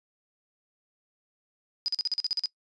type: tone bursts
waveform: sine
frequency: 4961 Hz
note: D#8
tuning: 6 cents flat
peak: -24 dBFS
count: 10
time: 1.86-2.458 s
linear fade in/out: 0 ms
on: 22 ms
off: 42 ms
effects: noise-tail reverb RT60 0.1 s tail -21 dB re dry + resampled to 24000 Hz